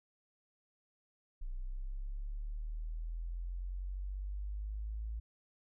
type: linear sweep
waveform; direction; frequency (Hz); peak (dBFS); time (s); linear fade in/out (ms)
sine; up; 30.18 to 55; -37; 1.41-5.2; 10
effects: none